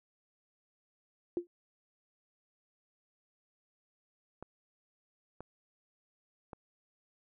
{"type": "tone with exponential decay", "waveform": "sine", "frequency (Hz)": 348.3, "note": "F4", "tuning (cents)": -5, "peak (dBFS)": -26, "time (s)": [1.37, 1.47], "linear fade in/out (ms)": 1, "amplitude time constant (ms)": 20}
{"type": "clicks", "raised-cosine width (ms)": 1, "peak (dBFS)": -30, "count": 3, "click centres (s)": [4.426, 5.406, 6.532]}
{"effects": []}